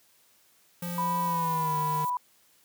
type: noise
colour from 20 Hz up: violet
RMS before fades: -41 dBFS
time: 0.82-2.1 s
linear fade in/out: 5 ms
type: tone with pitch glide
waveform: square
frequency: 174.61 to 152.89 Hz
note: F3 to D#3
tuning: 0 to -30 cents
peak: -33 dBFS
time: 0.82-2.05 s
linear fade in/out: 5 ms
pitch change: -230 cents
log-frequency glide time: 1.24-1.76 s
type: tone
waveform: sine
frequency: 987.8 Hz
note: B5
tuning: in tune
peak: -26 dBFS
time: 0.98-2.17 s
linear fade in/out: 2 ms
effects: white hiss -63 dBFS RMS until 2.64 s + high-pass 80 Hz 12 dB/octave